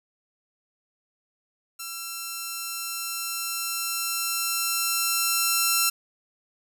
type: tone with level ramp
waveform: 5% pulse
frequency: 1350 Hz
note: E6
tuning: 41 cents sharp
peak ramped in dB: -22 to -8 dBFS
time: 1.79-5.9 s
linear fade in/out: 10 ms
effects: none